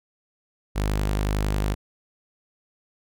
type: tone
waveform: sawtooth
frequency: 51 Hz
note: G#1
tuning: 31 cents flat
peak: -18 dBFS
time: 0.75-1.75 s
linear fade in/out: 20 ms
effects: none